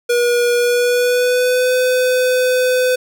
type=tone with pitch glide; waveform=square; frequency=481.4 to 505.3 Hz; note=B4 to B4; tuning=-44 to +40 cents; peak=-13 dBFS; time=0.09-2.96 s; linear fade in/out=10 ms; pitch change=+84 cents; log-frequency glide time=0.55-1.74 s; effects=none